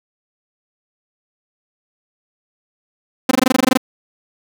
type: tone bursts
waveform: sawtooth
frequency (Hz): 258.3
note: C4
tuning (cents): -22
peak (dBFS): -5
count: 12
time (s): 3.29-3.774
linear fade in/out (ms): 5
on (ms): 22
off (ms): 20
effects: none